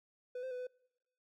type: tone with pitch steps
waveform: triangle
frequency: 498.1 / 519 / 498.7 / 502 Hz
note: B4 / C5 / B4 / B4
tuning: +15 / -14 / +17 / +28 cents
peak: -37 dBFS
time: 0.35-0.67 s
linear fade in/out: 5 ms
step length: 80 ms
effects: noise-tail reverb RT60 1.0 s tail -26 dB re dry